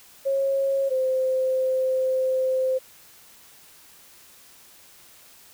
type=tone pair in turn; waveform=sine; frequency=545 / 519.9 Hz; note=C#5 / C5; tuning=-29 / -11 cents; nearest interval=minor second; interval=82 cents; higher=first; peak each=-20 dBFS; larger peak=neither; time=0.25-0.9 / 0.9-2.79 s; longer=second; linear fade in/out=20 ms; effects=white hiss -51 dBFS RMS until 5.53 s